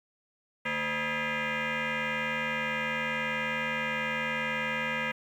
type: tone with frequency modulation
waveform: sine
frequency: 224.6 Hz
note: A3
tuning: 36 cents sharp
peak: -27 dBFS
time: 0.65-5.12 s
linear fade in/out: 10 ms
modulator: 370 Hz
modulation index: 6.6
effects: tanh soft clip ceiling -25 dBFS + 10-bit